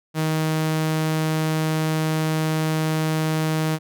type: tone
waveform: sawtooth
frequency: 157.4 Hz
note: D#3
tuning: 20 cents sharp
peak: -16 dBFS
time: 0.14-3.79 s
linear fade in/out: 50 ms
effects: none